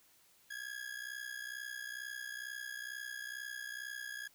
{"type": "ring-modulated tone", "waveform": "40% pulse", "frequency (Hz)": 1661.2, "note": "G#6", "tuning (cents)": 0, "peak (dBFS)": -38, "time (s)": [0.5, 4.28], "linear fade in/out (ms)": 10, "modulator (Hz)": 31.1, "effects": ["white hiss -67 dBFS RMS until 4.34 s"]}